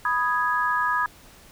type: chord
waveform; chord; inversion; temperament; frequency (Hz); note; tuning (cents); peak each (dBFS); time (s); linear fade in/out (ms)
sine; G# minor; first; equal; 987.8 / 1244.5 / 1661.2; B5 / D#6 / G#6; 0 / 0 / 0; -25; 0.05-1.06; 2
effects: pink hiss -50 dBFS RMS until 1.51 s